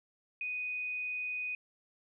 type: tone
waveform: sine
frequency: 2489 Hz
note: D#7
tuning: in tune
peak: -34 dBFS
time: 0.41-1.55 s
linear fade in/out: 2 ms
effects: none